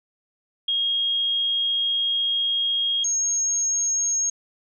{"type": "tone pair in turn", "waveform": "sine", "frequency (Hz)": [3262, 6524], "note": ["G#7", "G#8"], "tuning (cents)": [-32, -32], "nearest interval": "octave", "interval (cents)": 1200, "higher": "second", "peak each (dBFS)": -20, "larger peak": "neither", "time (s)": [[0.68, 3.04], [3.04, 4.3]], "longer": "first", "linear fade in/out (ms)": 5, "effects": []}